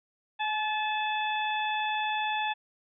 harmonic tone with a mistuned harmonic, 866 Hz, A5, 28 cents flat, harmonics 1 / 2 / 3 / 4, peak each -29 / -35 / -35 / -37 dBFS, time 0.39-2.54 s, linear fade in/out 20 ms, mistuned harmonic 1, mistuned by -27 cents, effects none

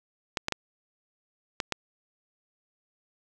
clicks, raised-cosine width 0.2 ms, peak -10 dBFS, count 5, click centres 0.372 / 0.484 / 0.523 / 1.602 / 1.723 s, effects none

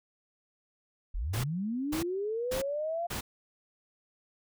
sine linear sweep, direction up, 31.79 to 698.5 Hz, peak -30 dBFS, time 1.14-3.07 s, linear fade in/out 10 ms
pink noise bursts, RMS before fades -36 dBFS, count 4, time 1.33-3.21 s, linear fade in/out 10 ms, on 110 ms, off 480 ms
effects none

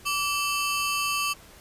sawtooth ring-modulated tone, 1902 Hz, A#6, 34 cents sharp, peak -18 dBFS, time 0.05-1.34 s, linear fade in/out 20 ms, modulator 742 Hz, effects pink hiss -50 dBFS RMS until 1.6 s + resampled to 32000 Hz

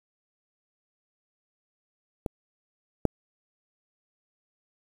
clicks, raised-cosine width 2 ms, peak -15 / -7 dBFS, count 2, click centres 2.262 / 3.053 s, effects 7-bit

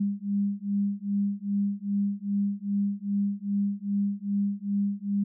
sine beating tone pair, 200 / 202.5 Hz, G3 / G#3, +35 / -43 cents, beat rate 2.5 Hz, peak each -28 dBFS, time 0-5.24 s, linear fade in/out 10 ms, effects none

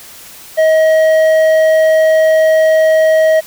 sine tone with hard clipping, 634 Hz, D#5, 32 cents sharp, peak -8 dBFS, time 0.57-3.41 s, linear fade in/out 20 ms, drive 6 dB, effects white hiss -35 dBFS RMS until 3.46 s

